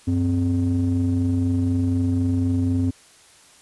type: ring-modulated tone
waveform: triangle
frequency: 83 Hz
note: E2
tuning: 12 cents sharp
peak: -13 dBFS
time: 0.07-2.91 s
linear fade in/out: 10 ms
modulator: 178 Hz
effects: white hiss -51 dBFS RMS until 3.61 s + resampled to 24000 Hz